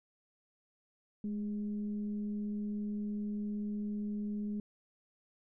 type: tone with frequency modulation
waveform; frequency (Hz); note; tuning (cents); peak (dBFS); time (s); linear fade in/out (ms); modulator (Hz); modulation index
sine; 208.7; G#3; +9; -34; 1.24-4.6; 2; 201; 0.29
effects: none